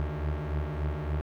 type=beating tone pair; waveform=30% pulse; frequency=73.42 / 76.92 Hz; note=D2 / D#2; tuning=0 / -19 cents; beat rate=3.5 Hz; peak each=-29 / -30 dBFS; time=0-1.21 s; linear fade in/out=0 ms; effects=low-pass 2000 Hz 12 dB/octave + 10-bit